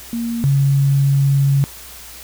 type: tone pair in turn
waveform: sine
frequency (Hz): 233.1 / 138.6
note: A#3 / C#3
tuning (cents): 0 / 0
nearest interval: major sixth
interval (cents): 900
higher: first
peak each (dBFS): -19 / -11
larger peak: second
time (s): 0.13-0.44 / 0.44-1.64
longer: second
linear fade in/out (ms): 0
effects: added 60 Hz sine -44 dBFS peak until 2.23 s + white hiss -37 dBFS RMS until 2.23 s